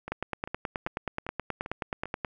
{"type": "two click trains", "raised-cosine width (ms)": 0.5, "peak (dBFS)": [-15, -22], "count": [21, 6], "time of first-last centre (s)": [[0.12, 2.248], [0.08, 2.056]], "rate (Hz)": [9.4, 2.53], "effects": []}